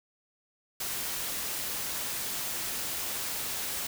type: noise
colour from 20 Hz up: white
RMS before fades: -34 dBFS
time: 0.8-3.87 s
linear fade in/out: 5 ms
effects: none